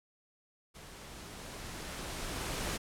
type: noise with level ramp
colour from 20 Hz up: pink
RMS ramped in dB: -51 to -35 dBFS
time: 0.74-2.78 s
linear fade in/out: 20 ms
effects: low-pass 11000 Hz 12 dB/octave